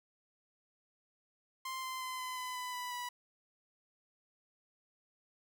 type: tone with pitch steps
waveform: sawtooth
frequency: 1046.5 / 1036.9 / 1027.3 / 1017.9 / 1008.5 / 999.2 / 990 / 980.9 Hz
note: C6 / C6 / C6 / C6 / B5 / B5 / B5 / B5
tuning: 0 / -16 / -32 / -48 / +36 / +20 / +4 / -12 cents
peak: -35 dBFS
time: 1.65-3.09 s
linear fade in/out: 5 ms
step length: 180 ms
effects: none